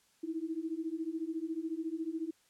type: beating tone pair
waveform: sine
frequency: 315.6 / 329.6 Hz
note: D#4 / E4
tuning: +25 / 0 cents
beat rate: 14 Hz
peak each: -38 / -37 dBFS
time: 0.23-2.31 s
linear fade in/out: 10 ms
effects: white hiss -69 dBFS RMS until 2.49 s + low-pass 10000 Hz 12 dB/octave